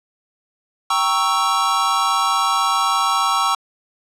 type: chord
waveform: square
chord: G diminished seventh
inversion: none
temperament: equal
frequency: 784 / 932.3 / 1108.7 / 1318.5 Hz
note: G5 / Bb5 / Db6 / Fb6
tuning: 0 / 0 / 0 / 0 cents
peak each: -25 / -25 / -20 / -21 dBFS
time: 0.9-3.55 s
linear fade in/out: 5 ms
effects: low-pass 9000 Hz 12 dB/octave